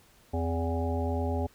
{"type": "harmonic tone with a mistuned harmonic", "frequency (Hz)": 82.41, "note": "E2", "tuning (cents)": 0, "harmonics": [1, 3, 5, 7, 9, 10], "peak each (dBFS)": [-29, -34, -36, -37, -39, -39], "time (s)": [0.33, 1.47], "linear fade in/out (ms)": 10, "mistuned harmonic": 3, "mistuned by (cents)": 58, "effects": ["pink hiss -60 dBFS RMS until 1.54 s"]}